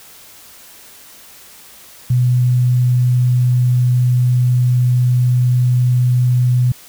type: tone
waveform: sine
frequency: 124.3 Hz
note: B2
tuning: 12 cents sharp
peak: -10 dBFS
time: 2.1-6.72 s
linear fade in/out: 5 ms
effects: white hiss -41 dBFS RMS until 6.88 s